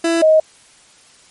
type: tone pair in turn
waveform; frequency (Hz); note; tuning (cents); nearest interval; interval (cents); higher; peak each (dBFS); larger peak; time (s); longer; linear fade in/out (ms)
30% pulse / sine; 332.9 / 628.4; E4 / D#5; +17 / +17; major seventh; 1100; second; -11 / -7; second; 0.04-0.22 / 0.22-0.4; neither; 5
effects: white hiss -48 dBFS RMS until 1.3 s + MP3 48 kbps